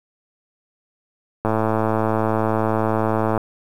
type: click train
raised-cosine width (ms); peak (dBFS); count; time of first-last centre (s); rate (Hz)
1; -6; 213; 1.45-3.377; 110
effects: 7-bit